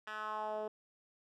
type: tone with band-pass filter sweep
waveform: 10% pulse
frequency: 214.5 Hz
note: A3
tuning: 44 cents flat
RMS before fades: -40 dBFS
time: 0.07-0.68 s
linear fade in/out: 5 ms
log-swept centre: 1900 to 490 Hz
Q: 2.8
effects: none